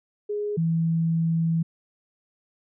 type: tone pair in turn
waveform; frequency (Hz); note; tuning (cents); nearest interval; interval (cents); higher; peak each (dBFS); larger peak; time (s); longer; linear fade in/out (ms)
sine; 415.3 / 164.43; G#4 / E3; 0 / -4; octave + major third; 1604; first; -25 / -20; second; 0.29-0.57 / 0.57-1.63; second; 10
effects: none